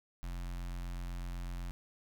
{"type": "tone with notch filter", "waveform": "square", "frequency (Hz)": 44, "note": "F1", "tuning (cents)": 14, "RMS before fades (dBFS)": -40, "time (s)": [0.23, 1.71], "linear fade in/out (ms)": 0, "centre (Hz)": 440, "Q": 1.1, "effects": []}